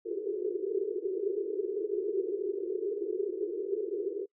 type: band-pass noise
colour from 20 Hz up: pink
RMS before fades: -33 dBFS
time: 0.05-4.26 s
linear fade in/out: 10 ms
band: 360 to 440 Hz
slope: 96 dB/octave
effects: noise-tail reverb RT60 0.1 s tail -24 dB re dry